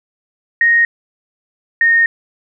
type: tone pair in turn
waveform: sine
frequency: 1864.7 / 1845.4 Hz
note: A#6 / A#6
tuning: 0 / -18 cents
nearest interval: unison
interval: 18 cents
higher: first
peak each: -8 dBFS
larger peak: neither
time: 0.61-0.85 / 1.81-2.06 s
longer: second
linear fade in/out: 2 ms
effects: none